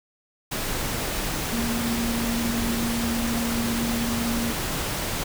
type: tone in noise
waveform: sine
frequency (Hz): 233.1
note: A#3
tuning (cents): 0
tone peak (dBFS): -25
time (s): 1.52-4.51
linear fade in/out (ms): 10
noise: pink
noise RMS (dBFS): -28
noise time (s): 0.51-5.24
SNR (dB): 0
effects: none